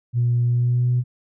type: tone with pitch glide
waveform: sine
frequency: 120.4 to 123.5 Hz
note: B2 to B2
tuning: -44 to 0 cents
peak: -15 dBFS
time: 0.13-1.04 s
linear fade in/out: 50 ms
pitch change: +44 cents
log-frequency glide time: 0.45-0.92 s
effects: tanh soft clip ceiling -12 dBFS